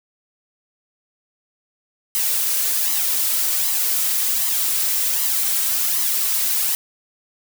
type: noise with flanger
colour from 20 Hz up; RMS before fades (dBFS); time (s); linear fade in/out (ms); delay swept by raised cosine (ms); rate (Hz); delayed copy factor
blue; -20; 2.15-6.75; 0; 0.98 to 3.18; 1.3; +0.6
effects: none